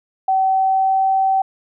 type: tone with pitch glide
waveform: sine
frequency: 764 to 769.3 Hz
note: G5 to G5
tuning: -45 to -33 cents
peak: -13 dBFS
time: 0.28-1.42 s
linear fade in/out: 5 ms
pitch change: +12 cents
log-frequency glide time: 0.47-1.09 s
effects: none